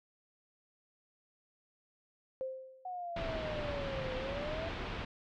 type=tone with exponential decay; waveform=sine; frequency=523.3 Hz; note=C5; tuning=in tune; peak=-33 dBFS; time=2.41-3.06 s; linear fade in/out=0 ms; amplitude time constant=140 ms
type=exponential two-way sweep; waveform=sine; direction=down then up; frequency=742 to 509 to 672 Hz; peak=-38 dBFS; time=2.85-4.69 s; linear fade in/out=5 ms; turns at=4.15 s
type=low-pass noise; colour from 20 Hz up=pink; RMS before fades=-40 dBFS; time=3.16-5.05 s; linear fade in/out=5 ms; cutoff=3600 Hz; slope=24 dB/octave
effects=none